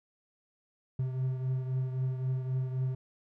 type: beating tone pair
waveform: triangle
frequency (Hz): 129.2 / 133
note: C3 / C3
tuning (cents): -21 / +29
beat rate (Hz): 3.8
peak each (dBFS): -28 / -36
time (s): 0.99-2.95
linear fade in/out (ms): 5
effects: none